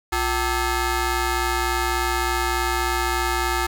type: ring-modulated tone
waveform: 15% pulse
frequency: 415.3 Hz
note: G#4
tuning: in tune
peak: -11 dBFS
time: 0.12-3.67 s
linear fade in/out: 10 ms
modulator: 477 Hz
effects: none